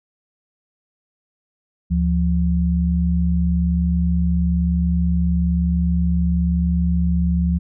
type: tone pair together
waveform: sine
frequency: 73.33 / 174.4 Hz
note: D2 / F3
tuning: -2 / -2 cents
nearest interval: octave + minor third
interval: 1500 cents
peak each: -18 dBFS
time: 1.9-7.59 s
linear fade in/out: 20 ms
effects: none